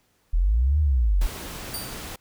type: linear two-way sweep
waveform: sine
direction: up then down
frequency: 37.54 to 77.78 to 37.54 Hz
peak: -17 dBFS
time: 0.33-1.27 s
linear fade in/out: 10 ms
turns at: 0.8 s
type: noise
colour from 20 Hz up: pink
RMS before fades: -36 dBFS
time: 1.21-2.16 s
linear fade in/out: 5 ms
type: tone with exponential decay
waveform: 10% pulse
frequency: 4661 Hz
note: D8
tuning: 14 cents flat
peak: -21 dBFS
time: 1.74-2.14 s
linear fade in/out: 1 ms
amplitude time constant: 85 ms
effects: pink hiss -66 dBFS RMS until 2.2 s